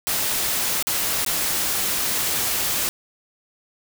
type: noise with dropouts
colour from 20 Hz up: white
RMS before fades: -23 dBFS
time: 0.07-2.89 s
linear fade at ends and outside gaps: 0 ms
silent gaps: 0.826-0.87 / 1.248-1.263 s
effects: none